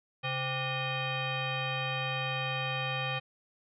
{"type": "tone with frequency modulation", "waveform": "sine", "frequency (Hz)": 1174.7, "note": "D6", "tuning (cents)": 0, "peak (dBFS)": -30, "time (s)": [0.23, 3.2], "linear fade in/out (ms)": 20, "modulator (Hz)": 655, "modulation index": 3.1, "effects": []}